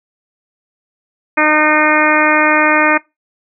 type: harmonic tone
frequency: 305.4 Hz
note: D#4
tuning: 32 cents flat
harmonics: 1 / 2 / 3 / 4 / 5 / 6 / 7 / 8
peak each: -17 / -17 / -17 / -17 / -17 / -17 / -17 / -17 dBFS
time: 1.37-2.98 s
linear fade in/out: 10 ms
effects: noise-tail reverb RT60 0.2 s tail -21 dB re dry